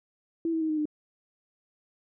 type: tone with pitch steps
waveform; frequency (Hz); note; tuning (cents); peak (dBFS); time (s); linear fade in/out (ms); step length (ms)
sine; 330.6 / 323.2 / 316 / 309 / 302.1; E4 / E4 / D#4 / D#4 / D4; +5 / -34 / +27 / -12 / +49; -25; 0.45-0.855; 2; 81
effects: none